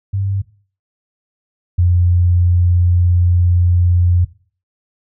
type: tone pair in turn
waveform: sine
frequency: 98 / 88.26 Hz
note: G2 / F2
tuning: 0 / +19 cents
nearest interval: major second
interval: 181 cents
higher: first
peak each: -15 / -9 dBFS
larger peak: second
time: 0.13-0.42 / 1.78-4.25 s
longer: second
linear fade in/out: 10 ms
effects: noise-tail reverb RT60 0.4 s tail -17 dB re dry